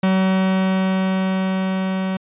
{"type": "tone with level ramp", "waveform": "45% pulse", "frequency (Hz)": 189.1, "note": "F#3", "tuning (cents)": 38, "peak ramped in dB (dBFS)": [-14, -20], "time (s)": [0.03, 2.17], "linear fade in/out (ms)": 5, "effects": ["resampled to 8000 Hz"]}